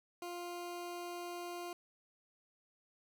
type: tone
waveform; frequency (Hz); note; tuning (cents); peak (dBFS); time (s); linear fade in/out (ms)
20% pulse; 350; F4; +4; -37; 0.22-1.73; 2
effects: none